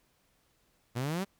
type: exponential sweep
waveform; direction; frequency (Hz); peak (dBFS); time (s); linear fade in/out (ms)
sawtooth; up; 115.4 to 203.9; -27; 0.95-1.25; 20
effects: pink hiss -71 dBFS RMS until 1.39 s